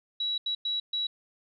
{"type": "tone bursts at uneven times", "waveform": "sine", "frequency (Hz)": 3900, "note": "B7", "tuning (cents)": -23, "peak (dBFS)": -27, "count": 4, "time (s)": [[0.2, 0.38], [0.46, 0.55], [0.65, 0.8], [0.93, 1.07]], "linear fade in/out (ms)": 5, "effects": []}